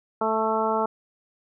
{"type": "harmonic tone with a mistuned harmonic", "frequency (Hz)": 220, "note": "A3", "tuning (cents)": 0, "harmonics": [1, 2, 3, 4, 5, 6], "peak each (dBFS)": [-31, -27, -28, -26, -30, -30], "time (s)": [0.21, 0.86], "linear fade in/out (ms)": 5, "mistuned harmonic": 6, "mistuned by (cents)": 15, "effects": []}